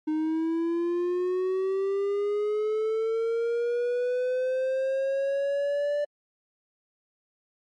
triangle linear sweep, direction up, 307.1 to 587.3 Hz, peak -22 dBFS, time 0.07-6.05 s, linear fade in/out 10 ms, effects MP3 48 kbps

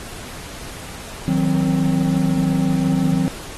triangle chord, C diminished, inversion first, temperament equal with one note detuned, 159.11 / 185 / 261.6 Hz, Eb3 / Gb3 / C4, +39 / 0 / 0 cents, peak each -18 dBFS, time 1.28-3.28 s, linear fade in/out 0 ms, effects pink hiss -35 dBFS RMS until 3.57 s + AAC 32 kbps

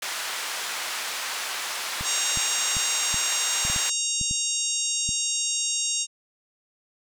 pink band-pass noise, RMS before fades -31 dBFS, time 0.02-3.9 s, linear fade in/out 5 ms, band 1100 to 9400 Hz, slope 12 dB/octave
clicks, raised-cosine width 5 ms, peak -22 dBFS, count 10, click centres 2.01 / 2.373 / 2.768 / 3.143 / 3.651 / 3.7 / 3.762 / 4.213 / 4.311 / 5.091 s
harmonic tone, 934 Hz, A#5, 3 cents sharp, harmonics 3 / 4 / 5 / 6 / 7 / 8 / 9 / 10, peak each -34 / -32 / -39 / -31 / -29 / -30 / -34 / -40 dBFS, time 2.03-6.07 s, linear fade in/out 50 ms
effects none

